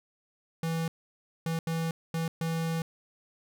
square tone bursts at uneven times, 164 Hz, E3, 9 cents flat, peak -29 dBFS, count 5, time 0.63-0.88 / 1.46-1.59 / 1.67-1.91 / 2.14-2.28 / 2.41-2.82 s, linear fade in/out 2 ms, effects none

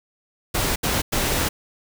pink noise bursts at uneven times, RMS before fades -22 dBFS, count 3, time 0.54-0.76 / 0.83-1.02 / 1.12-1.49 s, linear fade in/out 10 ms, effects none

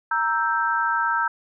sine chord, E diminished, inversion second, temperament equal, 932.3 / 1318.5 / 1568 Hz, Bb5 / E6 / G6, 0 / 0 / 0 cents, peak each -24 dBFS, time 0.11-1.28 s, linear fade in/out 5 ms, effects none

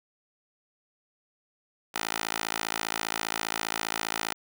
10% pulse tone with high-pass filter, 55 Hz, A1, in tune, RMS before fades -32 dBFS, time 1.94-4.34 s, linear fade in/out 10 ms, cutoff 870 Hz, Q 0.56, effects none

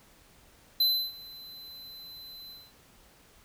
square tone with ADSR envelope, 4040 Hz, B7, 39 cents sharp, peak -21 dBFS, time 0.8-2.73 s, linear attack 6 ms, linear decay 310 ms, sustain -23 dB, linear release 230 ms, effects pink hiss -59 dBFS RMS until 3.44 s

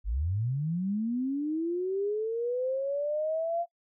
sine linear sweep, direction up, 44.18 to 695 Hz, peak -27 dBFS, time 0.04-3.66 s, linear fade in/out 50 ms, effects noise-tail reverb RT60 0.1 s tail -18 dB re dry

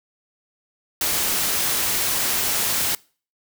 white noise, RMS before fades -22 dBFS, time 1.01-2.95 s, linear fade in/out 2 ms, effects noise-tail reverb RT60 0.4 s tail -24 dB re dry

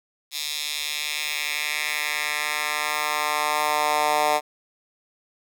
10% pulse tone with high-pass filter sweep, 150.1 Hz, D3, 38 cents sharp, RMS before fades -25 dBFS, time 0.31-4.41 s, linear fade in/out 50 ms, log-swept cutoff 3900 to 720 Hz, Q 1.7, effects none

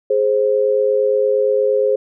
sine tone pair together, 417.8 / 526.4 Hz, G#4 / C5, +10 / +10 cents, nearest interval major third, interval 400 cents, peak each -16 / -15 dBFS, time 0.1-1.96 s, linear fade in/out 5 ms, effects none

